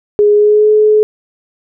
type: tone with pitch glide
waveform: sine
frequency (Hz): 415.3 to 426.7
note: G#4 to G#4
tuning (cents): 0 to +47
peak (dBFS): -5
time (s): 0.19-1.03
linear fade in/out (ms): 0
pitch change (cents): +47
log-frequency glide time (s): 0.34-0.7
effects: none